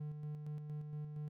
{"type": "tone with tremolo", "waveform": "triangle", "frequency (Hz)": 150, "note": "D3", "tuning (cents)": 37, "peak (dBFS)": -38, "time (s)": [0, 1.29], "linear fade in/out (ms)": 10, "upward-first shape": "square", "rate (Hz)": 4.3, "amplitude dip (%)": 40, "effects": []}